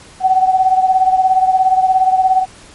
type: beating tone pair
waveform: sine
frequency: 750 / 767 Hz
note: F#5 / G5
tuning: +23 / -38 cents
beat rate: 17 Hz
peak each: -10 / -15 dBFS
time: 0.2-2.46 s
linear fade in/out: 50 ms
effects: pink hiss -40 dBFS RMS until 2.74 s + MP3 48 kbps